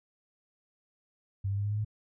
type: tone with pitch steps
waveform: sine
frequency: 98 / 99.71 / 101.46 / 103.23 / 105.03 / 106.87 Hz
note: G2 / G2 / G#2 / G#2 / G#2 / A2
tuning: 0 / +30 / -40 / -10 / +20 / -50 cents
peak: -28 dBFS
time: 1.44-1.848 s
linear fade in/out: 10 ms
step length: 68 ms
effects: none